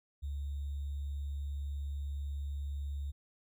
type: tone with sample-and-hold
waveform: sine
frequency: 70.9 Hz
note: C#2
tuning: 40 cents sharp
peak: -35 dBFS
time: 0.22-3.12 s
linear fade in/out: 20 ms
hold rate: 3675 Hz
effects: none